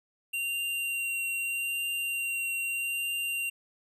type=tone with vibrato; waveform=square; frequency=2765 Hz; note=F7; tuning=18 cents flat; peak=-30 dBFS; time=0.33-3.5 s; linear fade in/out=10 ms; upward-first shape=triangle; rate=0.8 Hz; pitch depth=13 cents each way; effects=none